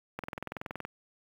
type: click train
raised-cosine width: 0.5 ms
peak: -21 dBFS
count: 15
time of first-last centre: 0.19-0.85 s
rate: 21.2 Hz
effects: high-pass 60 Hz 12 dB/octave + 8-bit